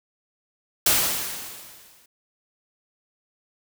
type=noise with exponential decay; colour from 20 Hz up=white; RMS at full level=-17 dBFS; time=0.86-2.06 s; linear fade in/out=5 ms; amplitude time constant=260 ms; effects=none